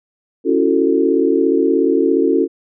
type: chord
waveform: sine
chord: F# minor seventh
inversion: second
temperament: just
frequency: 277.5 / 333 / 370 / 444 Hz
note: C#4 / E4 / F#4 / A4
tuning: +2 / +18 / 0 / +16 cents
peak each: -17 dBFS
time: 0.44-2.48 s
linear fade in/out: 50 ms
effects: none